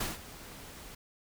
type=noise with ADSR envelope; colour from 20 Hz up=pink; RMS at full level=-32 dBFS; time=0-0.95 s; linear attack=7 ms; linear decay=170 ms; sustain=-16 dB; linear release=6 ms; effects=none